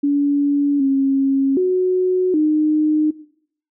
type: tone with pitch steps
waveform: sine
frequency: 285.6 / 271.8 / 368 / 306.2 Hz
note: D4 / C#4 / F#4 / D#4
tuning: -48 / -34 / -9 / -28 cents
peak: -13 dBFS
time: 0.03-3.11 s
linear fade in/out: 10 ms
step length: 770 ms
effects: noise-tail reverb RT60 0.6 s tail -17 dB re dry